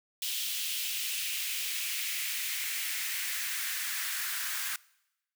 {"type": "noise with high-pass filter sweep", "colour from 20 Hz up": "white", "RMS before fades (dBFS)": -34, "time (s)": [0.22, 4.76], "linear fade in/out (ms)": 2, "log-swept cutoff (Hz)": [3100, 1500], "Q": 2.4, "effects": ["noise-tail reverb RT60 0.9 s tail -23 dB re dry"]}